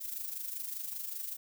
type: noise with amplitude modulation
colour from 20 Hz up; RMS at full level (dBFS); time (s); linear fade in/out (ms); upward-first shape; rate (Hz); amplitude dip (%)
violet; -37; 0-1.37; 20; sine; 25.1; 60
effects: none